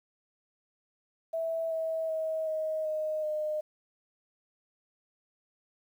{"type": "tone with pitch steps", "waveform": "sine", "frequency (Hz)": [655, 646, 637.1, 628.3, 619.7, 611.1], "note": ["E5", "E5", "D#5", "D#5", "D#5", "D#5"], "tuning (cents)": [-11, -35, 41, 17, -7, -31], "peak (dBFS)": -29, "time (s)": [1.33, 3.61], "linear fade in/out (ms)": 10, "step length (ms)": 380, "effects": ["10-bit"]}